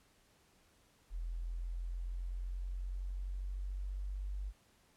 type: exponential sweep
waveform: sine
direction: up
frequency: 42 to 49 Hz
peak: -37 dBFS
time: 1.1-4.53 s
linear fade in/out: 50 ms
effects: pink hiss -69 dBFS RMS until 4.96 s + low-pass 12000 Hz 12 dB/octave